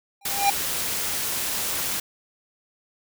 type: tone with exponential growth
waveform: square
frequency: 800 Hz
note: G5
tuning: 35 cents sharp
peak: -15 dBFS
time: 0.21-0.5 s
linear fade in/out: 5 ms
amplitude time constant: 63 ms
type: noise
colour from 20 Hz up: white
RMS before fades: -27 dBFS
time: 0.25-2 s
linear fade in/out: 5 ms
effects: none